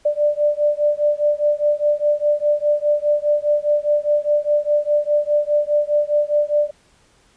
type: beating tone pair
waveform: sine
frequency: 589 / 593.9 Hz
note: D5 / D5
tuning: +5 / +19 cents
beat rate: 4.9 Hz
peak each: -18 dBFS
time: 0.05-6.71 s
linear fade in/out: 10 ms
effects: pink hiss -56 dBFS RMS until 7.36 s + resampled to 22050 Hz